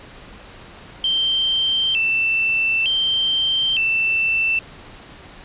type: tone with vibrato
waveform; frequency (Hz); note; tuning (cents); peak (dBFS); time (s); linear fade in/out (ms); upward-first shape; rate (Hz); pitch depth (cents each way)
sine; 2892; F#7; -40; -16; 1.04-4.59; 2; square; 0.55; 140
effects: pink hiss -41 dBFS RMS until 5.44 s + resampled to 8000 Hz